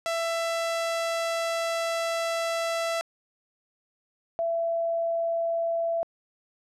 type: tone pair in turn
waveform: sawtooth / sine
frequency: 666 / 669.2 Hz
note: E5 / E5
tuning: +18 / +26 cents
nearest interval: unison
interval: 8 cents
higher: second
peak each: -22 / -24 dBFS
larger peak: first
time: 0.06-3.01 / 4.39-6.03 s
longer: first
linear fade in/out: 0 ms
effects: low-pass 9000 Hz 12 dB/octave